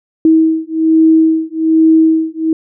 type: beating tone pair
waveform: sine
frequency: 320 / 321.2 Hz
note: D#4 / E4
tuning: +49 / -45 cents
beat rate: 1.2 Hz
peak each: -10 dBFS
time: 0.25-2.53 s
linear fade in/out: 2 ms
effects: none